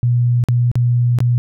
sine tone with dropouts, 121.2 Hz, B2, 32 cents flat, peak -11 dBFS, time 0.03-1.38 s, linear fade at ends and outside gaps 0 ms, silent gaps 0.439-0.486 / 0.715-0.755 / 1.187-1.204 s, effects none

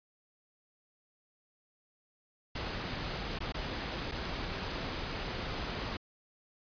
pink noise with dropouts, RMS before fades -37 dBFS, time 2.55-5.97 s, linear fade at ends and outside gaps 5 ms, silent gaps 3.389-3.404 / 3.523-3.542 / 4.114-4.119 s, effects resampled to 11025 Hz

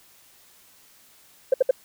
sine tone bursts, 523.3 Hz, C5, in tune, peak -12 dBFS, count 3, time 1.52-1.71 s, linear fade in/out 5 ms, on 20 ms, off 65 ms, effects tanh soft clip ceiling -9 dBFS + white hiss -55 dBFS RMS until 1.84 s

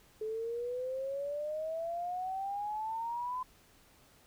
sine exponential sweep, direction up, 429.7 to 1023 Hz, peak -34 dBFS, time 0.21-3.43 s, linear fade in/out 5 ms, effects pink hiss -63 dBFS RMS until 4.26 s

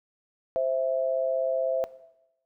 sine tone pair together, 523.3 / 659.3 Hz, C5 / E5, 0 / 0 cents, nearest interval major third, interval 400 cents, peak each -26 / -25 dBFS, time 0.56-1.84 s, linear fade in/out 0 ms, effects noise-tail reverb RT60 0.9 s tail -18 dB re dry

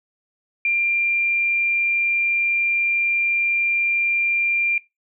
sine tone, 2383 Hz, D7, 25 cents sharp, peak -17 dBFS, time 0.65-4.78 s, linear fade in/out 2 ms, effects noise-tail reverb RT60 0.2 s tail -20 dB re dry

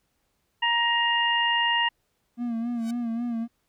harmonic tone, 940 Hz, A#5, 14 cents sharp, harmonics 1 / 2 / 3, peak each -25 / -25 / -25 dBFS, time 0.62-1.89 s, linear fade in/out 10 ms
triangle tone with vibrato, 234.2 Hz, A#3, 8 cents sharp, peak -24 dBFS, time 2.37-3.48 s, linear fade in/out 50 ms, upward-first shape sine, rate 3.7 Hz, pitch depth 58 cents each way
5% pulse tone with exponential growth, 758 Hz, F#5, 42 cents sharp, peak -28 dBFS, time 2.73-2.91 s, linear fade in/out 5 ms, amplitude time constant 39 ms
effects pink hiss -73 dBFS RMS until 3.68 s

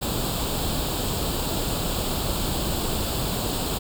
pink noise with comb filter, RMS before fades -26 dBFS, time 0.01-3.79 s, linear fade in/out 20 ms, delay 0.25 ms, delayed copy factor +0.7, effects none

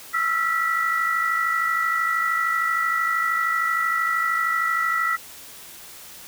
sine tone cluster, 1307 / 1360 / 1954 Hz, E6 / F6 / B6, -15 / -46 / -19 cents, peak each -25 / -25 / -23 dBFS, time 0.13-5.17 s, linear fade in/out 20 ms, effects white hiss -42 dBFS RMS until 6.27 s

